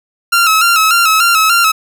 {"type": "tone with vibrato", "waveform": "sawtooth", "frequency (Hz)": 1336, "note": "E6", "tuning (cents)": 23, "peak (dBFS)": -4, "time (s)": [0.32, 1.72], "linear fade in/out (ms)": 10, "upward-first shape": "square", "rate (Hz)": 3.4, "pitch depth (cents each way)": 60, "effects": []}